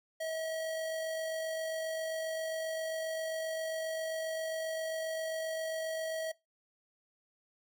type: tone with amplitude modulation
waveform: square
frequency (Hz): 642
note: E5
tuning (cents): -46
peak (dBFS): -34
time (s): 0.2-6.32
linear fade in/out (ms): 10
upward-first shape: sine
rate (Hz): 47.5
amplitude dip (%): 25
effects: noise-tail reverb RT60 0.2 s tail -20 dB re dry

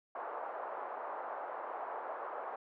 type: band-pass noise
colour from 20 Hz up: pink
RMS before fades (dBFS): -42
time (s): 0.15-2.56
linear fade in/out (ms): 5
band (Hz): 560 to 1200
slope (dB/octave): 24
effects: none

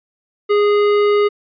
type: tone with tanh clipping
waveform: sine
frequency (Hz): 413.1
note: G#4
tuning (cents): -9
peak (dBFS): -13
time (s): 0.49-1.29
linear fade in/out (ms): 20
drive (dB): 16
effects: resampled to 11025 Hz

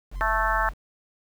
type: tone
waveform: triangle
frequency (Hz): 45.22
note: F#1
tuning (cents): -39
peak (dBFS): -27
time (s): 0.11-0.74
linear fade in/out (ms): 50
type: harmonic tone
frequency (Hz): 220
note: A3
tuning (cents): 0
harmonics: 3 / 4 / 5 / 6 / 7 / 8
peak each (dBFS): -31 / -27 / -28 / -28 / -29 / -29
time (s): 0.21-0.69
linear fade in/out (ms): 0
effects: 8-bit

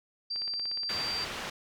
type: tone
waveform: sine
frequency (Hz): 4699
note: D8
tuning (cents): 0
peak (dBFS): -31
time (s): 0.3-1.25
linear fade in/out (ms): 10
type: click train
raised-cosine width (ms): 0.3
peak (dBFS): -30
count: 14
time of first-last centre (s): 0.36-1.129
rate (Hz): 16.9
type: low-pass noise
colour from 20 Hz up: white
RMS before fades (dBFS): -38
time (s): 0.89-1.5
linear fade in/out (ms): 5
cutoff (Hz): 3100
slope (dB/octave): 12
effects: none

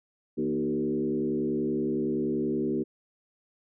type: tone with frequency modulation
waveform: sine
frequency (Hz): 311.1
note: D#4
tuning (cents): 0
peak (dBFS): -25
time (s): 0.37-2.84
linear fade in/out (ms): 20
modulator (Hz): 70.6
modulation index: 1.5
effects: none

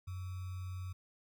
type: tone with sample-and-hold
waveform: sine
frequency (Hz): 92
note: F#2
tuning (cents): -9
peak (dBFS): -39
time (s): 0.07-0.93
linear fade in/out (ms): 10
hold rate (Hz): 1225
effects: none

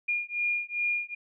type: beating tone pair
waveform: sine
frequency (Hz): 2420 / 2422.5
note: D#7 / D#7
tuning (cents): -49 / -47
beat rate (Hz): 2.5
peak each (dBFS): -30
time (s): 0.08-1.15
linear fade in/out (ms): 10
effects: none

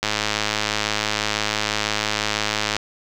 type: click train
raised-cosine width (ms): 0.2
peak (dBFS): -3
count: 291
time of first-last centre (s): 0.03-2.766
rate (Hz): 106
effects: 7-bit

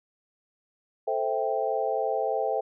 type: chord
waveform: sine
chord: A minor seventh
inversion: none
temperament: equal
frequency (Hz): 440 / 523.3 / 659.3 / 784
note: A4 / C5 / E5 / G5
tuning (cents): 0 / 0 / 0 / 0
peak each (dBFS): -30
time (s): 1.07-2.61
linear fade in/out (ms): 10
effects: none

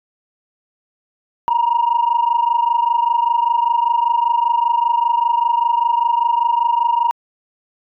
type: tone pair together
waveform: sine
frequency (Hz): 931.9 / 957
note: A#5 / A#5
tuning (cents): -1 / +45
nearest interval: unison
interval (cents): 46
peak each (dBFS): -15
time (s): 1.48-7.11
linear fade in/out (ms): 0
effects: tanh soft clip ceiling -8 dBFS

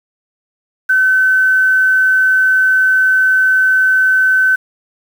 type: tone with quantisation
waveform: sine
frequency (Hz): 1524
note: G6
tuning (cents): -49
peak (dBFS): -8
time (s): 0.89-4.56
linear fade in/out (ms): 10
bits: 6
effects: none

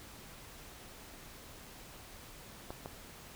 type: clicks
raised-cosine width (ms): 1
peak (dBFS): -27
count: 2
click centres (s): 2.705 / 2.859
effects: pink hiss -52 dBFS RMS until 3.35 s

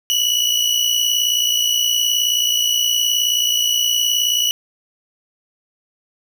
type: tone pair together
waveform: 30% pulse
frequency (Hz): 2913 / 2972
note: F#7 / F#7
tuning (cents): -28 / +7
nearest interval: unison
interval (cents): 35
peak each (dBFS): -15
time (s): 0.1-4.51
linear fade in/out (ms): 0
effects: none

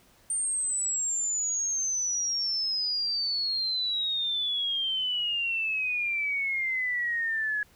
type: exponential sweep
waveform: sine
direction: down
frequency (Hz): 8870 to 1681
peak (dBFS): -26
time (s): 0.3-7.63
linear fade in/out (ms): 2
effects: pink hiss -60 dBFS RMS until 7.75 s

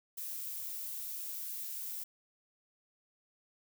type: noise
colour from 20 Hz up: violet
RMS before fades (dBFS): -41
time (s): 0.17-2.04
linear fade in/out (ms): 10
effects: none

